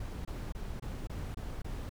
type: noise bursts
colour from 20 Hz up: brown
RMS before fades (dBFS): -39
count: 7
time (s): 0-1.894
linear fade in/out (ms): 5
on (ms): 250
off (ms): 24
effects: none